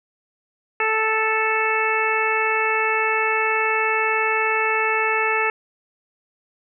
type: harmonic tone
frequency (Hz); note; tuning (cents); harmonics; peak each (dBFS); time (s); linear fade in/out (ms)
439.5; A4; -2; 1 / 2 / 3 / 4 / 5 / 6; -25 / -25 / -25 / -25 / -25 / -25; 0.8-5.5; 2
effects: none